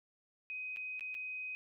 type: tone with dropouts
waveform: sine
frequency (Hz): 2513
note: D#7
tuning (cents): +17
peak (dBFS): -39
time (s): 0.5-1.55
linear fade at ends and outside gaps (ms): 0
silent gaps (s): 0.762-0.77 / 0.995-1.008 / 1.144-1.15
effects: none